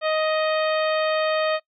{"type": "harmonic tone with a mistuned harmonic", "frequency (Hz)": 625, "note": "D#5", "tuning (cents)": 8, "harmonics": [1, 2, 3, 4, 5, 6, 7], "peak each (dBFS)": [-21, -27, -31, -33, -35, -37, -38], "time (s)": [0.01, 1.6], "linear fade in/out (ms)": 50, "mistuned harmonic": 6, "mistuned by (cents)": -26, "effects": ["noise-tail reverb RT60 0.1 s tail -22 dB re dry", "AAC 64 kbps"]}